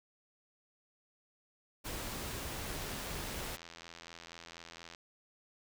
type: noise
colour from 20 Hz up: pink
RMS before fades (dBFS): -41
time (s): 1.84-3.57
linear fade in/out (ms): 20
type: click train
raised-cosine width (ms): 0.2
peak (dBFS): -31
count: 192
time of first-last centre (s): 2.68-4.948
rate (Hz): 84.2
effects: none